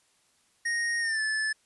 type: tone with pitch glide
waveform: square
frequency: 1864.7 to 1739.8 Hz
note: A#6 to A6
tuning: 0 to -20 cents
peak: -27 dBFS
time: 0.65-1.53 s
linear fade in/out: 10 ms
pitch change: -120 cents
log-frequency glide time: 1-1.21 s
effects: white hiss -67 dBFS RMS until 1.65 s + resampled to 24000 Hz